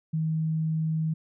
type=tone; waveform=sine; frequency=158.8 Hz; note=D#3; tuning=36 cents sharp; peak=-24 dBFS; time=0.13-1.14 s; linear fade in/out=10 ms; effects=none